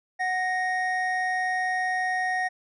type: tone pair together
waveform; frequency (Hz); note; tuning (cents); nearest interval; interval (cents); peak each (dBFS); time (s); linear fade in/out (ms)
triangle; 739.5 / 1864.7; F#5 / A#6; -1 / 0; octave + major third; 1601; -25; 0.19-2.49; 20
effects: resampled to 24000 Hz